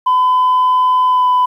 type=tone with pitch glide; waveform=sine; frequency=1010 to 1000.1 Hz; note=B5 to B5; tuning=+39 to +21 cents; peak=-7 dBFS; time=0.06-1.46 s; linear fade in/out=10 ms; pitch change=-18 cents; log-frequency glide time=1.07-1.28 s; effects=tanh soft clip ceiling -7 dBFS + 8-bit